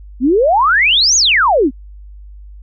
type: exponential two-way sweep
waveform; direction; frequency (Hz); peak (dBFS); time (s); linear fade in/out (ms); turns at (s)
sine; up then down; 233.1 to 6850 to 233.1; -8; 0.2-1.71; 50; 1.16
effects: added 50 Hz sine -32 dBFS peak until 2.62 s